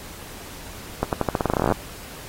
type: accelerating click train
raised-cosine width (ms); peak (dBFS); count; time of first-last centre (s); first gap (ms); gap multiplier
1; -6; 19; 1.03-1.722; 98; 0.87
effects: pink hiss -40 dBFS RMS until 2.28 s + AAC 48 kbps